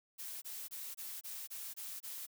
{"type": "noise bursts", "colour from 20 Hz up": "blue", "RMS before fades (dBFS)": -45, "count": 8, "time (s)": [0.18, 2.268], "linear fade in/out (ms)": 20, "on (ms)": 240, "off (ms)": 24, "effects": []}